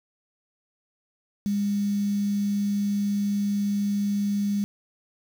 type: tone with quantisation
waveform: sine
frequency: 202.8 Hz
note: G#3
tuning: 41 cents flat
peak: -22 dBFS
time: 1.46-4.64 s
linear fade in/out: 0 ms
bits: 7
effects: none